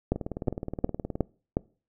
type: two click trains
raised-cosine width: 2 ms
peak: -10 / -19 dBFS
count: 5 / 20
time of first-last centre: 0.12-1.569 / 0.16-1.155 s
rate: 2.76 / 19.1 Hz
effects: noise-tail reverb RT60 0.4 s tail -25 dB re dry